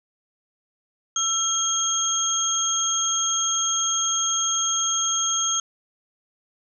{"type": "tone cluster", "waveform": "sine", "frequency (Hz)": [1331, 3252, 6460], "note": ["E6", "G#7", "G#8"], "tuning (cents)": [16, -37, -49], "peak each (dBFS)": [-29, -27, -22], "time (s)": [1.16, 5.6], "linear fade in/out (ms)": 2, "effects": []}